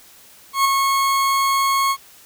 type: tone with ADSR envelope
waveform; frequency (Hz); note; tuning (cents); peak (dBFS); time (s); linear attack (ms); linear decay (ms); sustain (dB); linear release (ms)
40% pulse; 1094; C#6; -23; -11; 0.53-1.97; 120; 6; -4; 63
effects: white hiss -47 dBFS RMS until 2.25 s